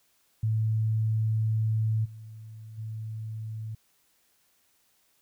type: tone with level steps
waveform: sine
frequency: 110 Hz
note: A2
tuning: in tune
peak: -23 / -41 / -33 dBFS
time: 0.43-3.75 s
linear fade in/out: 5 ms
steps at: 2.04 / 2.77 s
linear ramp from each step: 20 ms
effects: white hiss -68 dBFS RMS until 5.21 s